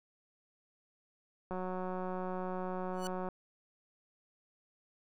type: click train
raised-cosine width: 1 ms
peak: -26 dBFS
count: 328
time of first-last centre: 1.51-3.287 s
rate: 184 Hz
type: tone with exponential growth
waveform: 10% pulse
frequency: 1480 Hz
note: F#6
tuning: in tune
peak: -30 dBFS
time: 2.93-3.07 s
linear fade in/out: 1 ms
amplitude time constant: 29 ms
effects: none